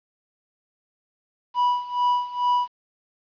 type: tone with tremolo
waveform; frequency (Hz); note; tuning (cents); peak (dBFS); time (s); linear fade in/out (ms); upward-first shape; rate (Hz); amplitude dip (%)
triangle; 981; B5; -12; -15; 1.54-2.68; 50; sine; 2.3; 85
effects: resampled to 11025 Hz + 9-bit